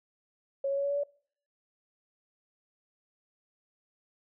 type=tone with pitch steps; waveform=sine; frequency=550 / 554.8 / 559.6 / 564.5 / 569.4 / 574.4 Hz; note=C#5 / C#5 / C#5 / C#5 / C#5 / D5; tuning=-14 / +1 / +16 / +31 / +46 / -39 cents; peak=-27 dBFS; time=0.64-1.036 s; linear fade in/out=5 ms; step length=66 ms; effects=noise-tail reverb RT60 0.5 s tail -23 dB re dry